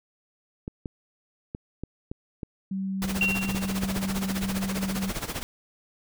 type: clicks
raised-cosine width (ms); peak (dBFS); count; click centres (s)
3; -20; 10; 0.679 / 0.858 / 1.549 / 1.836 / 2.115 / 2.432 / 3.49 / 3.548 / 3.835 / 3.962
type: tone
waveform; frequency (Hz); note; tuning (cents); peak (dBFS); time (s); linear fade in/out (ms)
sine; 192.4; G3; -32; -27; 2.71-5.1; 5
type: noise with tremolo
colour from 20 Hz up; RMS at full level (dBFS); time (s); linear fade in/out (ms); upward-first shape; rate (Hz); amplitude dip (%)
pink; -30; 3.02-5.43; 0; sine; 15; 80
type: tone with exponential decay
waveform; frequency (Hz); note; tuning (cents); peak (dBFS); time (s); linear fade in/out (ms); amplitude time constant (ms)
sine; 2748; F7; -29; -19; 3.21-3.86; 2; 140
effects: none